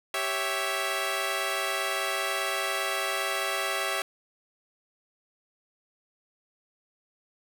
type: chord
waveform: 10% pulse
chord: C# diminished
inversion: second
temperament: equal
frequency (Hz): 392 / 554.4 / 659.3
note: G4 / C#5 / E5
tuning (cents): 0 / 0 / 0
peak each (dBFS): -25 / -24 / -22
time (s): 0.14-4.02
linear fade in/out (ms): 2
effects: none